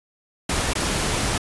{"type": "noise with dropouts", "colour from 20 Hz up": "pink", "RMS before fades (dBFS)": -23, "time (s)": [0.49, 1.38], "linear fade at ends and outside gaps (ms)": 5, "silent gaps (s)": [0.735, 0.752], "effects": ["resampled to 24000 Hz"]}